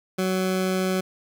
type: tone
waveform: 20% pulse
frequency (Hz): 186.8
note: F#3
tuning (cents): +17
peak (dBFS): -17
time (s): 0.18-1.01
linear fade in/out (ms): 10
effects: none